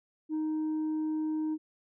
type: tone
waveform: sine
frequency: 311.1 Hz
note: D#4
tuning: in tune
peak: -26 dBFS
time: 0.29-1.58 s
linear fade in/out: 50 ms
effects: tanh soft clip ceiling -28 dBFS